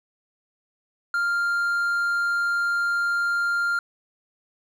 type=tone; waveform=triangle; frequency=1396.9 Hz; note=F6; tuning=in tune; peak=-19 dBFS; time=1.14-3.79 s; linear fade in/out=2 ms; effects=none